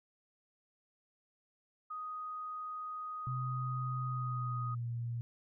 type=tone; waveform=sine; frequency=1247 Hz; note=D#6; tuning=3 cents sharp; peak=-39 dBFS; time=1.9-4.75 s; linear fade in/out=10 ms
type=tone with pitch glide; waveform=sine; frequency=127.3 to 118.09 Hz; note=C3 to A#2; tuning=-47 to +23 cents; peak=-35 dBFS; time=3.27-5.21 s; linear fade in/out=0 ms; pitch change=-130 cents; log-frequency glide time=4.07-4.86 s
effects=none